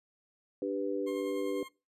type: chord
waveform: sine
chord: G major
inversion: second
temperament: equal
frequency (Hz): 293.7 / 392 / 493.9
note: D4 / G4 / B4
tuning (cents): 0 / 0 / 0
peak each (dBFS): -35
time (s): 0.62-1.63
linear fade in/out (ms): 2
type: tone with tremolo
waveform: 20% pulse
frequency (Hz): 1065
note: C6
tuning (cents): +30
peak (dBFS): -39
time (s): 1.06-1.69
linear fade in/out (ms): 20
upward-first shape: sine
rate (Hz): 10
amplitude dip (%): 35
effects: noise-tail reverb RT60 0.3 s tail -24 dB re dry + resampled to 32000 Hz